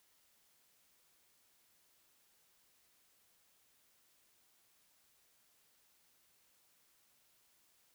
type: silence
effects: white hiss -72 dBFS RMS until 7.94 s